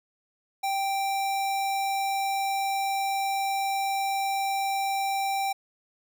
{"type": "tone", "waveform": "square", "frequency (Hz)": 784, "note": "G5", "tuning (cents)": 0, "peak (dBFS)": -26, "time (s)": [0.63, 5.53], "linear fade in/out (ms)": 10, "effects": []}